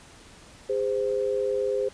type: tone pair together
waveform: sine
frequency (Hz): 407.2 / 517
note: G#4 / C5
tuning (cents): -34 / -21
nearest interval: major third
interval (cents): 413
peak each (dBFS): -26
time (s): 0.69-1.89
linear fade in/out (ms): 10
effects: pink hiss -50 dBFS RMS until 1.93 s + resampled to 22050 Hz